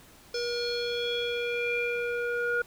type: tone with low-pass filter sweep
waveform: square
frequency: 478.2 Hz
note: A#4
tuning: 44 cents sharp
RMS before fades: -30 dBFS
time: 0.34-2.62 s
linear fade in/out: 5 ms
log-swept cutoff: 5200 to 1500 Hz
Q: 6.1
effects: pink hiss -54 dBFS RMS until 2.66 s